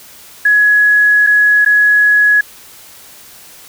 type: tone with dropouts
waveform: sine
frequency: 1681 Hz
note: G#6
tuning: 20 cents sharp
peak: -6 dBFS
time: 0.45-2.41 s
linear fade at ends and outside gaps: 5 ms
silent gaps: 1.266-1.27 / 1.649-1.66 s
effects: white hiss -38 dBFS RMS until 3.68 s